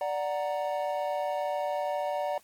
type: chord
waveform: triangle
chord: D augmented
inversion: none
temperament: equal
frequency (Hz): 587.3 / 740 / 932.3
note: D5 / F#5 / A#5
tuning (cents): 0 / 0 / 0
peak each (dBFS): -29 / -31 / -34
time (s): 0.01-2.38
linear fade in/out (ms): 2
effects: white hiss -61 dBFS RMS until 2.43 s + AAC 64 kbps